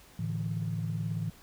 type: chord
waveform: sine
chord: A suspended fourth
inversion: none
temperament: just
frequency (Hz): 110 / 146.67 / 165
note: A2 / D3 / E3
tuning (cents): 0 / -2 / +2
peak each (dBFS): -33 / -37 / -33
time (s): 0.19-1.3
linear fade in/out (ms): 5
effects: tanh soft clip ceiling -22 dBFS + pink hiss -56 dBFS RMS until 1.42 s